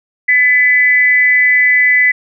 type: tone with amplitude modulation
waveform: sine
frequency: 2003 Hz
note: B6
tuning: 24 cents sharp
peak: -4 dBFS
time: 0.28-2.12 s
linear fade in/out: 10 ms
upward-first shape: sine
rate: 271 Hz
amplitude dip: 60%
effects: none